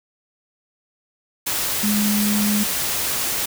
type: tone in noise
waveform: sine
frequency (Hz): 208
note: G#3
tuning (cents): +3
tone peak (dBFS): -18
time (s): 1.83-2.64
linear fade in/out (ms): 10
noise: white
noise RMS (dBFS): -23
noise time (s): 1.46-3.46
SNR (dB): +2
effects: none